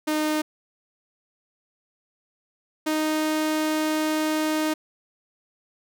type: tone pair in turn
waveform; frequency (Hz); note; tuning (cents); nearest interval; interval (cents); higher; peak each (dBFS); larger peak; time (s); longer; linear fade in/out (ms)
sawtooth; 307 / 310.2; D#4 / D#4; -23 / -5; unison; 18; second; -18; neither; 0.07-0.42 / 2.86-4.74; second; 10
effects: none